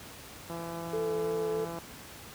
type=click train; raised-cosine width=1 ms; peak=-26 dBFS; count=217; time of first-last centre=0.5-1.786 s; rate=168 Hz
type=tone with vibrato; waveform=sine; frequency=440 Hz; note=A4; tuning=in tune; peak=-29 dBFS; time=0.93-1.65 s; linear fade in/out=5 ms; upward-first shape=triangle; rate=3.1 Hz; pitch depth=20 cents each way
effects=pink hiss -47 dBFS RMS until 2.34 s + high-pass 60 Hz 12 dB/octave